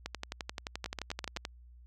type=two click trains; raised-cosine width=0.2 ms; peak=-19 / -19 dBFS; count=5 / 17; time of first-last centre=0.86-1.37 / 0.06-1.451 s; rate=7.84 / 11.5 Hz; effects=added 60 Hz sine -52 dBFS peak until 1.86 s